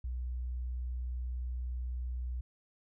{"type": "tone", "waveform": "sine", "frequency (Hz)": 61.74, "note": "B1", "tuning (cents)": 0, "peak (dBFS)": -34, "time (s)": [0.04, 2.41], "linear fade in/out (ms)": 5, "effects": []}